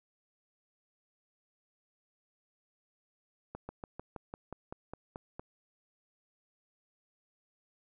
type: slowing click train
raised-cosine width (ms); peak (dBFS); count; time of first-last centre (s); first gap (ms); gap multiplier
1; -27; 11; 3.55-5.395; 140; 1.06
effects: none